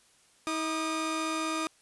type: tone pair together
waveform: sawtooth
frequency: 319.4 / 1222 Hz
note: D#4 / D#6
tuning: +45 / -32 cents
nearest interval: octave + major seventh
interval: 2323 cents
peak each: -28 / -29 dBFS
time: 0.47-1.67 s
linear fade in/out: 0 ms
effects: white hiss -63 dBFS RMS until 1.81 s + resampled to 24000 Hz